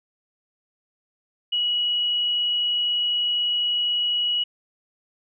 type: tone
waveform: sine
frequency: 2918 Hz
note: F#7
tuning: 25 cents flat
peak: -20 dBFS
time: 1.52-4.44 s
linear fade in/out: 10 ms
effects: none

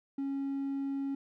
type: tone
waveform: triangle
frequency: 275.3 Hz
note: C#4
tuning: 12 cents flat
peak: -29 dBFS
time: 0.18-1.15 s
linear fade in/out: 5 ms
effects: tanh soft clip ceiling -26 dBFS

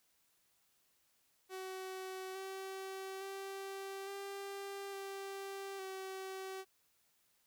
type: tone with pitch steps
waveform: sawtooth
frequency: 376.6 / 383.7 / 389.7 / 396.2 / 391.9 / 381.5 Hz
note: F#4 / G4 / G4 / G4 / G4 / G4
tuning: +31 / -37 / -10 / +18 / 0 / -47 cents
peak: -39 dBFS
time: 1.49-6.65 s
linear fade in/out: 50 ms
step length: 860 ms
effects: white hiss -75 dBFS RMS until 7.46 s

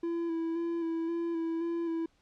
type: tone with vibrato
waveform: triangle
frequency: 333.3 Hz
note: E4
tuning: 19 cents sharp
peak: -28 dBFS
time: 0.03-2.06 s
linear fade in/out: 5 ms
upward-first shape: square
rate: 1.9 Hz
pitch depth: 22 cents each way
effects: pink hiss -70 dBFS RMS until 2.21 s + low-pass 6000 Hz 12 dB/octave

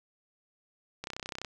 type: click train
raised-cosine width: 0.2 ms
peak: -20 dBFS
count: 14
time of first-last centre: 1.04-1.448 s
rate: 31.9 Hz
effects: none

